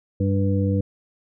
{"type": "harmonic tone", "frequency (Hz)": 98, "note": "G2", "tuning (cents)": 0, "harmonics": [1, 2, 3, 5], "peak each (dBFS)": [-20, -24, -27, -28], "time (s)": [0.2, 0.81], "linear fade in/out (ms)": 5, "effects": []}